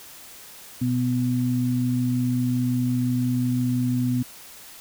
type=tone pair together; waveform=sine; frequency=123.47 / 249.1 Hz; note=B2 / B3; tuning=0 / +15 cents; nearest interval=octave; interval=1215 cents; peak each=-24 / -22 dBFS; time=0.81-4.23 s; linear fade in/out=10 ms; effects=white hiss -44 dBFS RMS until 4.8 s